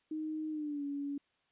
sine tone with pitch glide, 311.1 to 283.6 Hz, D#4 to C#4, 0 to +40 cents, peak -35 dBFS, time 0.11-1.18 s, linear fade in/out 5 ms, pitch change -160 cents, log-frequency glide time 0.5-0.84 s, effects white hiss -75 dBFS RMS until 1.51 s + resampled to 8000 Hz

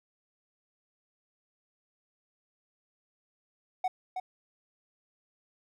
triangle tone with echo, 743 Hz, F#5, 7 cents sharp, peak -24 dBFS, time 3.84-3.88 s, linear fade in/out 5 ms, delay 320 ms, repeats 1, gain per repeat -6 dB, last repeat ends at 4.2 s, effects none

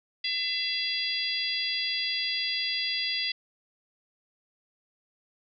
harmonic tone with a mistuned harmonic, 674 Hz, E5, 38 cents sharp, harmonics 3 / 4 / 5 / 6 / 7, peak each -35 / -35 / -32 / -38 / -31 dBFS, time 0.24-3.32 s, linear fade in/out 5 ms, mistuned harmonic 7, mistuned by +19 cents, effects none

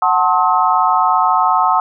sine chord, F# diminished seventh, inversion none, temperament just, 740 / 888 / 1065.6 / 1278.7 Hz, F#5 / A5 / C6 / Eb6, 0 / +16 / +31 / +47 cents, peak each -16 dBFS, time 0.02-1.8 s, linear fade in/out 2 ms, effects none

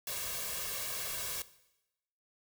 white noise with comb filter, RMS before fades -38 dBFS, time 0.07-1.42 s, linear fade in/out 2 ms, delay 1.8 ms, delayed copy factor +0.75, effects noise-tail reverb RT60 0.9 s tail -17 dB re dry

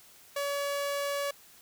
sawtooth tone, 567 Hz, C#5, 39 cents sharp, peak -26 dBFS, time 0.36-1.31 s, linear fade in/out 5 ms, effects white hiss -56 dBFS RMS until 1.61 s

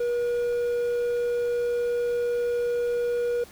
triangle tone, 480.3 Hz, B4, 48 cents flat, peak -21 dBFS, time 0-3.44 s, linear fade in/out 5 ms, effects pink hiss -49 dBFS RMS until 3.51 s

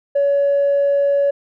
triangle tone with tanh clipping, 564 Hz, C#5, 30 cents sharp, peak -13 dBFS, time 0.15-1.31 s, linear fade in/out 10 ms, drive 5 dB, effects none

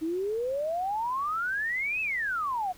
sine exponential two-way sweep, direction up then down, 309.3 to 2637 to 704 Hz, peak -27 dBFS, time 0.01-2.73 s, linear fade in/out 20 ms, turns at 2.01 s, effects pink hiss -54 dBFS RMS until 2.77 s

